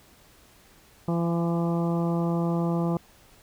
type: harmonic tone with a mistuned harmonic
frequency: 169.5 Hz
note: E3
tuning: 49 cents sharp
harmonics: 1 / 2 / 3 / 4 / 5 / 6 / 7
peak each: -24 / -30 / -34 / -36 / -38 / -40 / -41 dBFS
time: 1.08-2.97 s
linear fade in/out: 2 ms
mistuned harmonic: 5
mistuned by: -15 cents
effects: pink hiss -56 dBFS RMS until 3.42 s